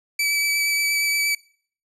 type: tone with vibrato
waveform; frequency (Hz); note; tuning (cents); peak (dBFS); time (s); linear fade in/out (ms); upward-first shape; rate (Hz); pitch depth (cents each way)
sawtooth; 2300; D7; -37; -16; 0.19-1.35; 5; sine; 8.5; 12
effects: noise-tail reverb RT60 0.5 s tail -22 dB re dry + resampled to 32000 Hz